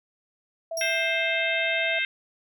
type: tone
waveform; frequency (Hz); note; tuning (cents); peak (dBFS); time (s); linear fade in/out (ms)
sine; 659.3; E5; 0; -29; 0.71-1.99; 5
type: tone with exponential decay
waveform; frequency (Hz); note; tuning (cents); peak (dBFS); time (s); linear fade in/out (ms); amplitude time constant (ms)
sawtooth; 5610; F8; +7; -26; 0.77-1.42; 2; 140
type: harmonic tone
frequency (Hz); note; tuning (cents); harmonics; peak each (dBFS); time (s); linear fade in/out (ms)
525; C5; +6; 3 / 4 / 5 / 6 / 7; -30 / -27 / -29 / -35 / -34; 0.81-2.05; 2
effects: none